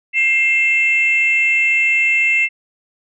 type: tone pair together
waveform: sine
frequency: 2116 / 2666 Hz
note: C7 / E7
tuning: +19 / +19 cents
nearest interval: major third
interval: 400 cents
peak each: -14 dBFS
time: 0.13-2.49 s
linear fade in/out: 50 ms
effects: tanh soft clip ceiling -5 dBFS